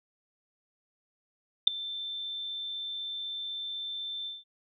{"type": "tone with ADSR envelope", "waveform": "sine", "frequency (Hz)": 3552, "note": "A7", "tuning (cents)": 16, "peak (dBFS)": -11, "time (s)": [1.67, 4.44], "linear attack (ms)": 6, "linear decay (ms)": 4, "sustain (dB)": -23, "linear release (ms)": 180, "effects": []}